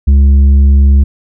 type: tone with tanh clipping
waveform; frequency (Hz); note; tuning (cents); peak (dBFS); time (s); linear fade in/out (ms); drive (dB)
triangle; 69.3; C#2; 0; -4; 0.07-1.04; 10; 10
effects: none